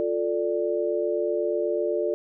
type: chord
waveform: sine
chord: D minor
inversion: first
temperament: just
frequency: 352.4 / 440.5 / 587.3 Hz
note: F4 / A4 / D5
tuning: +16 / +2 / 0 cents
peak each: -27 dBFS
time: 0-2.14 s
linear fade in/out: 0 ms
effects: none